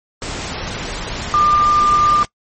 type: tone in noise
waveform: sine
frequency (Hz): 1197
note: D6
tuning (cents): +33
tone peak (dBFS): -10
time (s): 1.34-2.23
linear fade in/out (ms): 0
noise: pink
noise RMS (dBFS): -25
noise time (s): 0.22-2.25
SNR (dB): +12
effects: noise-tail reverb RT60 0.1 s tail -22 dB re dry + MP3 32 kbps